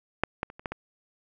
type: clicks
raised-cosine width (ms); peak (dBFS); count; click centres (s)
0.5; -7 / -13 / -28 / -29 / -16 / -18; 6; 0.236 / 0.431 / 0.501 / 0.595 / 0.658 / 0.72
effects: none